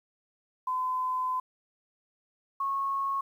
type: tone pair in turn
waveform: sine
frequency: 1019 / 1096.8 Hz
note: C6 / C#6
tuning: -46 / -19 cents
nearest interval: minor second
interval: 127 cents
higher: second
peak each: -27 dBFS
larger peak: neither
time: 0.67-1.4 / 2.6-3.21 s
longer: first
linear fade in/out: 5 ms
effects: 10-bit